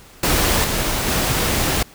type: noise with level steps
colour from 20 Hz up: pink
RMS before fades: -17 / -21 / -19 dBFS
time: 0.23-1.83 s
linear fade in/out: 5 ms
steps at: 0.64 / 1.08 s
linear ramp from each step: 5 ms
effects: pink hiss -45 dBFS RMS until 1.94 s